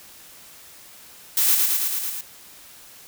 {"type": "noise with echo", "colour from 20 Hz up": "blue", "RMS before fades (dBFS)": -19, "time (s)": [1.37, 1.55], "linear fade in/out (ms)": 2, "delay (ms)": 110, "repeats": 6, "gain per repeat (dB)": -2, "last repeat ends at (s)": 2.21, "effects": ["white hiss -46 dBFS RMS until 3.07 s"]}